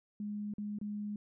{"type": "tone with dropouts", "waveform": "sine", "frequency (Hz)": 207.7, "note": "G#3", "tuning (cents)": 0, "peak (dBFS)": -36, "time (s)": [0.2, 1.16], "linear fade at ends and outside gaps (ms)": 2, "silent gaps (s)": [[0.538, 0.582], [0.787, 0.813]], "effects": []}